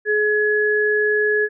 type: tone pair together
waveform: sine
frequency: 422.9 / 1691.6 Hz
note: G#4 / G#6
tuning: +31 / +31 cents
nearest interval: 2 octaves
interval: 2400 cents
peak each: -18 dBFS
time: 0.05-1.49 s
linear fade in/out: 50 ms
effects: none